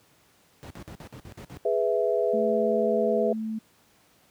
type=noise bursts; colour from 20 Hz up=brown; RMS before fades=-36 dBFS; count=8; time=0.63-1.57 s; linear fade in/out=0 ms; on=72 ms; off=52 ms
type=chord; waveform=sine; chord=E major; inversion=first; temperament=equal; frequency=415.3 / 493.9 / 659.3 Hz; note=G#4 / B4 / E5; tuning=0 / 0 / 0 cents; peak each=-26 dBFS; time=1.65-3.33 s; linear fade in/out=5 ms
type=tone; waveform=sine; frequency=220 Hz; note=A3; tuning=in tune; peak=-28 dBFS; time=2.33-3.59 s; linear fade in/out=10 ms
effects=pink hiss -61 dBFS RMS until 4.3 s + high-pass 100 Hz 12 dB/octave